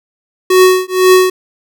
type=tone with tremolo; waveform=square; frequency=370.7 Hz; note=F#4; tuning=3 cents sharp; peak=-3 dBFS; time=0.5-1.3 s; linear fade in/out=5 ms; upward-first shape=triangle; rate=2 Hz; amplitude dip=100%; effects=none